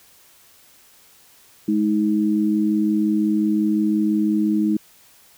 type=tone pair together; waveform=sine; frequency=210.4 / 316.1 Hz; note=G#3 / D#4; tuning=+23 / +27 cents; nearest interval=perfect fifth; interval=704 cents; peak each=-19 dBFS; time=1.68-4.77 s; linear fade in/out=5 ms; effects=white hiss -52 dBFS RMS until 5.37 s